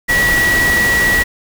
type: tone in noise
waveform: sine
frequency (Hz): 1931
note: B6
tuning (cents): -39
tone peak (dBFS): -11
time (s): 0.08-1.24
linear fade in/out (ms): 20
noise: pink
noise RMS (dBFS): -19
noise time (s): 0.08-1.24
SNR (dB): +5
effects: none